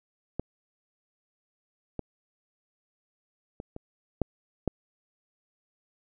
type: clicks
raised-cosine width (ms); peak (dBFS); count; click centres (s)
2; -16 / -19 / -24 / -25 / -11 / -12; 6; 0.396 / 1.993 / 3.601 / 3.764 / 4.217 / 4.677
effects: none